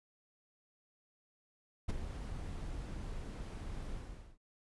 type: noise with ADSR envelope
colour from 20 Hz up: brown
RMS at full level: -30 dBFS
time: 1.88-4.38 s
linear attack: 20 ms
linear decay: 12 ms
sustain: -12 dB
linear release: 460 ms
effects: resampled to 24000 Hz